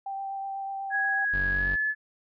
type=tone with vibrato; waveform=sine; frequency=783 Hz; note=G5; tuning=2 cents flat; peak=-31 dBFS; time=0.06-1.25 s; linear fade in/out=5 ms; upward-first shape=triangle; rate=8.1 Hz; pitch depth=12 cents each way
type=tone with pitch glide; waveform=sine; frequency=1661.2 to 1722.8 Hz; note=G#6 to A6; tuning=0 to -37 cents; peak=-24 dBFS; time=0.9-1.95 s; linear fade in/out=50 ms; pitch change=+63 cents; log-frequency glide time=1.52-1.71 s
type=tone; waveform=40% pulse; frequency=47.06 Hz; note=F#1; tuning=30 cents sharp; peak=-30 dBFS; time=1.33-1.76 s; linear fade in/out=10 ms
effects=resampled to 11025 Hz